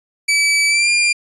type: tone with pitch glide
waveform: sawtooth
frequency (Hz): 2300 to 2399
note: D7 to D7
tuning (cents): -37 to +36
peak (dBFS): -9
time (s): 0.28-1.13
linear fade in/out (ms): 10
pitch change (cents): +73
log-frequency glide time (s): 0.68-0.89
effects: resampled to 24000 Hz